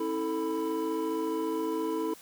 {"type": "tone cluster", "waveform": "triangle", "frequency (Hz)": [268.3, 322.8, 442.3, 993], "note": ["C4", "E4", "A4", "B5"], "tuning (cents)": [44, -36, 9, 9], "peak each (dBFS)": [-37, -29, -30, -35], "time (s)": [0, 2.14], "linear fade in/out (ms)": 5, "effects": ["tanh soft clip ceiling -19 dBFS", "white hiss -52 dBFS RMS until 2.21 s"]}